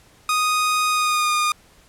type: tone with pitch glide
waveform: sawtooth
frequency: 1243 to 1219.5 Hz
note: D#6 to D#6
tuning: -2 to -35 cents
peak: -14 dBFS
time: 0.29-1.52 s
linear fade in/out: 2 ms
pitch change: -33 cents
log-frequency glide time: 0.9-1.32 s
effects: pink hiss -53 dBFS RMS until 1.88 s + low-pass 12000 Hz 12 dB/octave